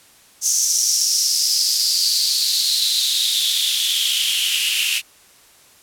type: noise with high-pass filter sweep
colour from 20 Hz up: white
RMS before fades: -18 dBFS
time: 0.41-5.02 s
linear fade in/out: 50 ms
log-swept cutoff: 6200 to 2700 Hz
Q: 6.8
effects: white hiss -50 dBFS RMS until 5.82 s + low-pass 12000 Hz 12 dB/octave